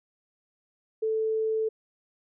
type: tone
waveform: sine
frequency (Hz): 440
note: A4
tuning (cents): 0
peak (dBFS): -24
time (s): 1.02-1.69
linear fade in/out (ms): 10
effects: none